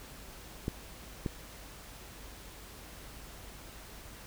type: clicks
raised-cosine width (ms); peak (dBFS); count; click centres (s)
3; -19; 2; 0.681 / 1.262
effects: added 50 Hz sine -52 dBFS peak until 4.26 s + pink hiss -50 dBFS RMS until 4.26 s